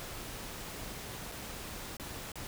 pink noise with dropouts, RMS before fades -43 dBFS, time 0-2.47 s, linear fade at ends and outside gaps 0 ms, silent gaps 1.315-1.32 / 1.968-1.998 / 2.318-2.356 s, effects none

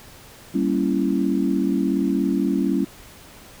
sine chord, G diminished seventh, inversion none, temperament equal with one note detuned, 196 / 233.1 / 277.2 / 333.7 Hz, G3 / Bb3 / Db4 / Fb4, 0 / 0 / 0 / +21 cents, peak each -23 / -26 / -22 / -25 dBFS, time 0.54-2.85 s, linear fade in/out 10 ms, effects pink hiss -45 dBFS RMS until 3.6 s

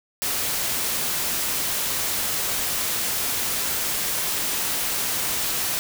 white noise, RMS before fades -25 dBFS, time 0.22-5.79 s, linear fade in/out 0 ms, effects none

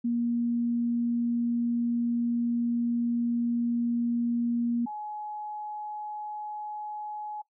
sine tone pair in turn, 236.8 / 843.9 Hz, A#3 / G#5, +27 / +27 cents, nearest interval octave + minor seventh, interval 2200 cents, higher second, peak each -24 / -34 dBFS, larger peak first, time 0.04-4.86 / 4.86-7.42 s, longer first, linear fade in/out 10 ms, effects noise-tail reverb RT60 0.1 s tail -17 dB re dry

